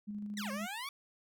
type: tone with tremolo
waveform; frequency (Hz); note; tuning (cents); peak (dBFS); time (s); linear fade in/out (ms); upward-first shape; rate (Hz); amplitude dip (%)
sine; 207.2; G#3; -4; -37; 0.07-0.67; 20; square; 13; 25
type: exponential two-way sweep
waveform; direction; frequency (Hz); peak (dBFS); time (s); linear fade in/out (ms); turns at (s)
15% pulse; down then up; 2066 to 523.3 to 1165; -33; 0.37-0.89; 2; 0.51
effects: none